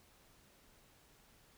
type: silence
effects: pink hiss -66 dBFS RMS until 1.57 s